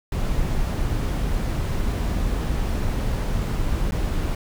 brown noise with dropouts, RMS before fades -23 dBFS, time 0.12-4.35 s, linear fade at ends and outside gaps 2 ms, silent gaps 3.91-3.92 s, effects none

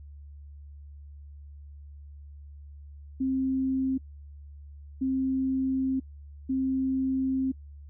sine tone bursts at uneven times, 264 Hz, C4, 16 cents sharp, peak -24 dBFS, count 3, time 3.2-3.98 / 5.01-6 / 6.49-7.52 s, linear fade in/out 10 ms, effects noise-tail reverb RT60 0.1 s tail -25 dB re dry + added 72 Hz sine -43 dBFS peak until 7.89 s

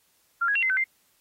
sine tone with pitch steps, 1386 / 1659 / 2739 / 2062 / 1526 / 2093 Hz, F6 / G#6 / F7 / C7 / G6 / C7, -14 / -2 / -34 / -26 / -47 / 0 cents, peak -21 dBFS, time 0.41-0.842 s, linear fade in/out 10 ms, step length 72 ms, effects white hiss -66 dBFS RMS until 1.2 s + AAC 48 kbps

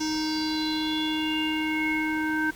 square tone with low-pass filter sweep, 311.1 Hz, D#4, in tune, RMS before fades -27 dBFS, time 0-2.51 s, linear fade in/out 10 ms, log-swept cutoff 5700 to 1600 Hz, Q 7.2, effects pink hiss -47 dBFS RMS until 2.55 s

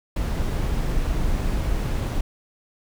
brown noise, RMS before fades -23 dBFS, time 0.16-2.21 s, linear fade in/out 5 ms, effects none

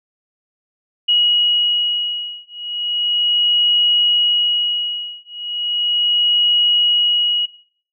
sine beating tone pair, 2903 / 2903.36 Hz, F#7 / F#7, -34 / -33 cents, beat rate 0.36 Hz, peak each -18 dBFS, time 1.08-7.46 s, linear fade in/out 10 ms, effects noise-tail reverb RT60 0.5 s tail -17 dB re dry

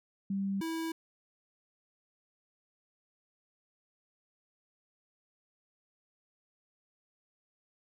sine / square tone pair in turn, 196.1 / 326.2 Hz, G3 / E4, +1 / -18 cents, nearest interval major sixth, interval 881 cents, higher second, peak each -30 / -34 dBFS, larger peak first, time 0.3-0.61 / 0.61-0.92 s, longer neither, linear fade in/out 5 ms, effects none

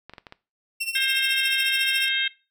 clicks, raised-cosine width 0.3 ms, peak -24 dBFS, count 5, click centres 0.096 / 0.136 / 0.182 / 0.268 / 0.324 s
sawtooth tone with tremolo, 2708 Hz, E7, 46 cents sharp, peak -20 dBFS, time 0.8-2.09 s, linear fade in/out 10 ms, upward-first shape triangle, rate 14 Hz, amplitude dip 85%
harmonic tone, 531 Hz, C5, 25 cents sharp, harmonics 3 / 4 / 5 / 6 / 7, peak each -28 / -28 / -30 / -26 / -27 dBFS, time 0.95-2.28 s, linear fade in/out 5 ms
effects noise-tail reverb RT60 0.3 s tail -19 dB re dry

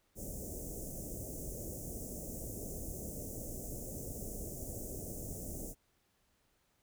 pink band-stop noise, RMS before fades -43 dBFS, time 0.15-5.75 s, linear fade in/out 50 ms, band 640 to 6300 Hz, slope 48 dB/octave, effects pink hiss -75 dBFS RMS until 6.82 s

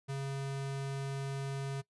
square tone, 137.2 Hz, C#3, 17 cents flat, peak -36 dBFS, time 0.08-1.82 s, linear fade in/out 20 ms, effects noise-tail reverb RT60 0.1 s tail -20 dB re dry + resampled to 24000 Hz

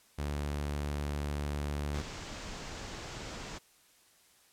sawtooth tone, 72.8 Hz, D2, 15 cents flat, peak -29 dBFS, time 0.18-2.02 s, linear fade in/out 10 ms
pink low-pass noise, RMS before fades -43 dBFS, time 1.93-3.59 s, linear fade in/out 20 ms, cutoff 7700 Hz, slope 48 dB/octave
effects white hiss -64 dBFS RMS until 4.52 s + low-pass 12000 Hz 12 dB/octave

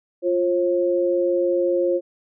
sine tone pair together, 350 / 537.2 Hz, F4 / C5, +4 / +46 cents, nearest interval perfect fifth, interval 742 cents, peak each -20 dBFS, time 0.22-2.01 s, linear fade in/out 50 ms, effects none

